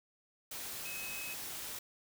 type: tone in noise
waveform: sine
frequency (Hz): 2556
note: D#7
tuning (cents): +46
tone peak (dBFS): -43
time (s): 0.85-1.34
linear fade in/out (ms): 5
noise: white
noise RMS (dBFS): -43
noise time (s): 0.51-1.79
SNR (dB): -3
effects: none